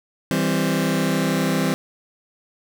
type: chord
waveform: sawtooth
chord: C major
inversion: first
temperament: just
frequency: 163.52 / 196.22 / 261.6 Hz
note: E3 / G3 / C4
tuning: -14 / +2 / 0 cents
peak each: -19 dBFS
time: 0.31-1.74 s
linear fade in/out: 0 ms
effects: none